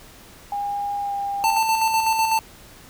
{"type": "tone with pitch glide", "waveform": "sine", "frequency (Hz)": [811, 801.7], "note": ["G#5", "G5"], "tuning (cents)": [-41, 39], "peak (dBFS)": -23, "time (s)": [0.52, 1.58], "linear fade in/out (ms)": 2, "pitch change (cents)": -20, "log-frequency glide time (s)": [1, 1.14]}
{"type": "tone with tremolo", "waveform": "square", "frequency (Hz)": 890, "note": "A5", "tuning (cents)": 20, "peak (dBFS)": -17, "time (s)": [1.44, 2.39], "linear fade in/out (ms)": 0, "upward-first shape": "square", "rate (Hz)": 8, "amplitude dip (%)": 40}
{"effects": ["pink hiss -46 dBFS RMS until 2.89 s"]}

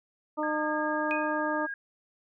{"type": "harmonic tone", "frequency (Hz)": 304.4, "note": "D#4", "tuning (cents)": -38, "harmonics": [1, 2, 3, 4], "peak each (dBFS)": [-32, -32, -33, -35], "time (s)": [0.37, 1.67], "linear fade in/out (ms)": 20}
{"type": "tone", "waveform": "sine", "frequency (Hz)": 1629, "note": "G#6", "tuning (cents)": -34, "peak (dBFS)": -33, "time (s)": [0.43, 1.74], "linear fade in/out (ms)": 2}
{"type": "tone with exponential decay", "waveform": "sine", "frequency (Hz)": 2489, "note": "D#7", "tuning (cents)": 0, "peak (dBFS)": -27, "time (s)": [1.11, 1.4], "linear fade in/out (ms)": 0, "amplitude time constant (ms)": 61}
{"effects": []}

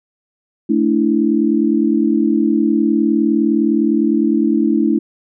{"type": "chord", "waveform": "sine", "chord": "A suspended fourth", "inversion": "none", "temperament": "equal with one note detuned", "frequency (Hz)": [220, 290, 329.6], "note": ["A3", "D4", "E4"], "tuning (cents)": [0, -22, 0], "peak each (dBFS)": -16, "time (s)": [0.69, 4.99], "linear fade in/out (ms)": 10, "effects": []}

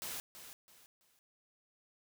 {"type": "noise with echo", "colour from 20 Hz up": "white", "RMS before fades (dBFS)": -42, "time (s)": [0.02, 0.2], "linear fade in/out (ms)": 0, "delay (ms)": 330, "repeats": 3, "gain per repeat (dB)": -10, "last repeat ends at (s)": 1.19, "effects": []}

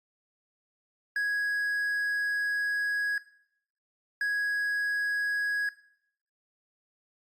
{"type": "tone bursts at uneven times", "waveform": "triangle", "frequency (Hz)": 1661.2, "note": "G#6", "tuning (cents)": 0, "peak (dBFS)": -24, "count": 2, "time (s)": [[1.16, 3.18], [4.21, 5.69]], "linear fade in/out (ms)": 2, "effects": ["noise-tail reverb RT60 0.7 s tail -18 dB re dry", "Opus 48 kbps"]}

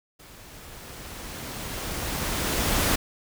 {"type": "noise with level ramp", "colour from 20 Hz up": "pink", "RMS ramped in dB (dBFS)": [-48, -22], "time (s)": [0.19, 2.96], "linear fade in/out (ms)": 10, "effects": []}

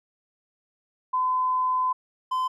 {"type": "tone pair in turn", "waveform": ["sine", "triangle"], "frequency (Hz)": [1018, 1025.1], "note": ["C6", "C6"], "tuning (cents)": [-48, -36], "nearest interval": "unison", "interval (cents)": 12, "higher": "second", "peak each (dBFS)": -21, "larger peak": "neither", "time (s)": [[1.13, 1.93], [2.31, 2.48]], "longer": "first", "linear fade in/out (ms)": 10, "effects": []}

